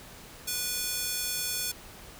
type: tone with high-pass filter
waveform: square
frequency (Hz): 490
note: B4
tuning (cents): -14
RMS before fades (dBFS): -32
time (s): 0.47-1.72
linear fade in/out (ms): 10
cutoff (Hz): 4700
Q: 0.62
effects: pink hiss -48 dBFS RMS until 2.19 s